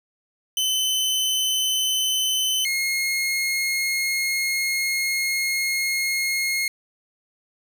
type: tone pair in turn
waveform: sawtooth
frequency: 3044 / 2152 Hz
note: F#7 / C7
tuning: +48 / +48 cents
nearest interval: tritone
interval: 600 cents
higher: first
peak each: -17 / -18 dBFS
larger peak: first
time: 0.57-2.65 / 2.65-6.68 s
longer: second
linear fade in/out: 2 ms
effects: none